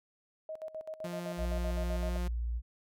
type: tone with tremolo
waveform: sine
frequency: 630 Hz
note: D#5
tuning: 21 cents sharp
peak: -37 dBFS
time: 0.49-2.17 s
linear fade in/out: 2 ms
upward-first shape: square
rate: 7.8 Hz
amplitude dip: 80%
type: tone with pitch glide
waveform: sawtooth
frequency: 174.61 to 177.25 Hz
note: F3 to F3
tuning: 0 to +26 cents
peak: -34 dBFS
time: 1.04-2.28 s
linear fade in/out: 5 ms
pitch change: +26 cents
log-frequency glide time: 1.4-2.06 s
type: tone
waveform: sine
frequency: 58.27 Hz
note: A#1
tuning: in tune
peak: -31 dBFS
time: 1.37-2.62 s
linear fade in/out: 50 ms
effects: none